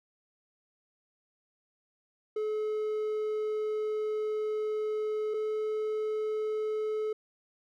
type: tone pair in turn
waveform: triangle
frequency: 428.7 / 430.8 Hz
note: A4 / A4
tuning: -45 / -37 cents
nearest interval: unison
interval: 8 cents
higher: second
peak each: -27 dBFS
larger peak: neither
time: 2.36-5.34 / 5.34-7.13 s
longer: first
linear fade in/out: 5 ms
effects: none